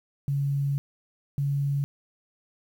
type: tone pair in turn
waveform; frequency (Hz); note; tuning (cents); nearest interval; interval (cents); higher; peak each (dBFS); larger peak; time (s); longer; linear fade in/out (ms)
sine; 140.4 / 140.95; C#3 / C#3; +22 / +29; unison; 7; second; -23; neither; 0.28-0.78 / 1.38-1.84; first; 0
effects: 9-bit